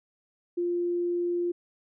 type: tone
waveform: sine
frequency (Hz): 349.2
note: F4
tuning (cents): 0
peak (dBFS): -25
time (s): 0.57-1.52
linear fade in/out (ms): 10
effects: none